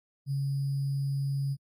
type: tone with sample-and-hold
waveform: sine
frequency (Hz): 138.59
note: C#3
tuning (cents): 0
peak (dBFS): -27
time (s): 0.26-1.57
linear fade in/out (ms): 50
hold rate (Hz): 4900
effects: AAC 64 kbps